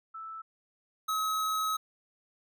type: tone pair in turn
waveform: sine / square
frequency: 1317 / 1279.5 Hz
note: E6 / D#6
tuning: -2 / +48 cents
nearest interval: minor second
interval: 50 cents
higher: first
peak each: -39 / -29 dBFS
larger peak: second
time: 0.14-0.42 / 1.08-1.77 s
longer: second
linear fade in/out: 10 ms
effects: none